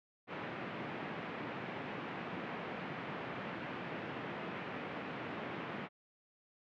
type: band-pass noise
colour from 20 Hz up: pink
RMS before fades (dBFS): -43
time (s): 0.27-5.89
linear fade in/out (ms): 50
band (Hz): 140 to 2600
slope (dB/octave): 24
effects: none